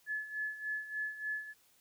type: tone with tremolo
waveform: sine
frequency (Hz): 1717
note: A6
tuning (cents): -43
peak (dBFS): -33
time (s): 0.06-1.54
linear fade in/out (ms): 50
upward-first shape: sine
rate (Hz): 3.4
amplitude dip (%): 75
effects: white hiss -68 dBFS RMS until 1.8 s